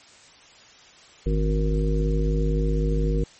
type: harmonic tone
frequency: 51.91 Hz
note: G#1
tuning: in tune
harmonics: 1 / 3 / 5 / 7 / 9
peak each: -21 / -26 / -32 / -32 / -30 dBFS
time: 1.26-3.24 s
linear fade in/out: 5 ms
effects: white hiss -50 dBFS RMS until 3.39 s + MP3 32 kbps

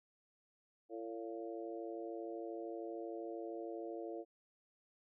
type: harmonic tone with a mistuned harmonic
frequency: 112.9 Hz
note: A2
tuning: 45 cents sharp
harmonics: 3 / 4 / 5 / 6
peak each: -45 / -47 / -49 / -51 dBFS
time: 0.89-4.25 s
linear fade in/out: 50 ms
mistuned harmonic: 6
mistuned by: +42 cents
effects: none

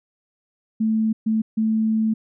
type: tone bursts at uneven times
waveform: sine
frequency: 220 Hz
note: A3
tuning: in tune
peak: -17 dBFS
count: 3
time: 0.8-1.13 / 1.26-1.42 / 1.57-2.14 s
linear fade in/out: 10 ms
effects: none

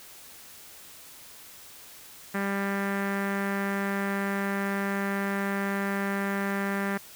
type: tone with low-pass filter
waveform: sawtooth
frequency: 198 Hz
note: G3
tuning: 18 cents sharp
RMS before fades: -29 dBFS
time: 2.34-6.98 s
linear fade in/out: 10 ms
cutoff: 1800 Hz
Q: 3.4
effects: white hiss -48 dBFS RMS until 7.15 s

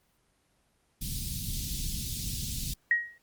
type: band-stop noise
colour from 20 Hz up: pink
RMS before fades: -34 dBFS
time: 1.01-2.74 s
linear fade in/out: 10 ms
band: 210 to 3600 Hz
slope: 24 dB/octave
type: tone with exponential decay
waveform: sine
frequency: 1892 Hz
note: A#6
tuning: 25 cents sharp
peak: -18 dBFS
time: 2.91-3.18 s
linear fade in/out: 2 ms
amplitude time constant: 58 ms
effects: pink hiss -70 dBFS RMS until 3.22 s + Opus 24 kbps

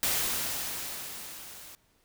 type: noise with level ramp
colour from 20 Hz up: white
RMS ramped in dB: -27 to -48 dBFS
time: 0.03-1.75 s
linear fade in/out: 0 ms
effects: pink hiss -68 dBFS RMS until 2.04 s

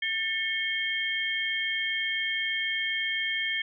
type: tone cluster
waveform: sine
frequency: 1785 / 2191 / 3182 Hz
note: A6 / C#7 / G7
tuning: +24 / -21 / +25 cents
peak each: -31 dBFS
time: 0.02-3.62 s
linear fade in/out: 5 ms
effects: none

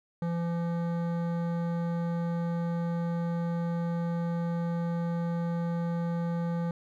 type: tone with hard clipping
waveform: triangle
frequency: 170 Hz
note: F3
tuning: 46 cents flat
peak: -30 dBFS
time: 0.22-6.71 s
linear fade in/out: 2 ms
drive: 18 dB
effects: none

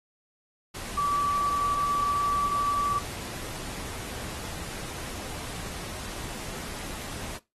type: tone in noise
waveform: sine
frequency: 1154 Hz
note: D6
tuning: 31 cents flat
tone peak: -23 dBFS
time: 0.97-2.99 s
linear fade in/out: 10 ms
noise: pink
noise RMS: -38 dBFS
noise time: 0.74-7.38 s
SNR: +12 dB
effects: noise-tail reverb RT60 0.2 s tail -18 dB re dry + AAC 32 kbps

